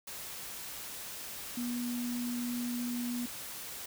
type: tone in noise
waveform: sine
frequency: 242.3 Hz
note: B3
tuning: 33 cents flat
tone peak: -33 dBFS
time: 1.57-3.26 s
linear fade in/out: 5 ms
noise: white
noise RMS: -43 dBFS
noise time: 0.07-3.86 s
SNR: +7 dB
effects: none